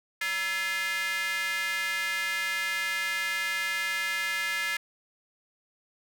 square tone with high-pass filter, 189.8 Hz, F#3, 44 cents sharp, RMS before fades -30 dBFS, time 0.21-4.77 s, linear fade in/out 5 ms, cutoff 1900 Hz, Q 3.9, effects none

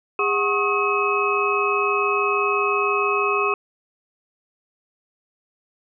sine tone cluster, 406.9 / 741 / 1089 / 1262 / 2557 Hz, G#4 / F#5 / C#6 / D#6 / D#7, -35 / +2 / -31 / +24 / +47 cents, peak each -23 / -31 / -23 / -25 / -24 dBFS, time 0.19-3.54 s, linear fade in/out 2 ms, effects none

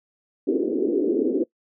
pink band-pass noise, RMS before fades -22 dBFS, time 0.47-1.44 s, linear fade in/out 10 ms, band 270 to 440 Hz, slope 48 dB/octave, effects noise-tail reverb RT60 0.1 s tail -22 dB re dry

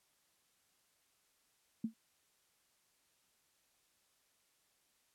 sine tone with exponential decay, 224 Hz, A3, 31 cents sharp, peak -30 dBFS, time 1.84-1.94 s, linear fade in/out 5 ms, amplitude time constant 21 ms, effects white hiss -75 dBFS RMS until 5.14 s + low-pass 12000 Hz 12 dB/octave

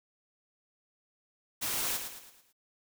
white noise with echo, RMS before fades -33 dBFS, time 1.61-1.98 s, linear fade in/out 20 ms, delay 110 ms, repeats 5, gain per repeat -7 dB, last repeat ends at 2.53 s, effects none

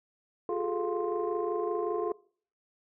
sine tone cluster, 354.3 / 406.6 / 431.9 / 701 / 1049 Hz, F4 / G#4 / A4 / F5 / C6, +25 / -37 / -32 / +6 / +4 cents, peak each -33 / -36 / -32 / -38 / -37 dBFS, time 0.49-2.12 s, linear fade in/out 2 ms, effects noise-tail reverb RT60 0.5 s tail -23 dB re dry + tanh soft clip ceiling -19 dBFS

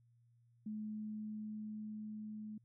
sine tone with level ramp, 214.1 Hz, A3, 47 cents flat, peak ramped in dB -40 to -44 dBFS, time 0.66-2.58 s, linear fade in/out 5 ms, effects added 118 Hz sine -67 dBFS peak until 2.64 s

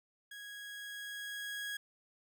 30% pulse tone with level ramp, 1654 Hz, G#6, 8 cents flat, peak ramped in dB -44 to -35 dBFS, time 0.31-1.77 s, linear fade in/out 5 ms, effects none

